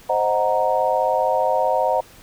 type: chord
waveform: sine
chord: C half-diminished seventh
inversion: none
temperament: equal with one note detuned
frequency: 523.3 / 622.3 / 737.4 / 932.3 Hz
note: C5 / Eb5 / Gb5 / Bb5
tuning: 0 / 0 / -6 / 0 cents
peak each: -22 dBFS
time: 0.09-2.01 s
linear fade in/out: 10 ms
effects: pink hiss -47 dBFS RMS until 2.22 s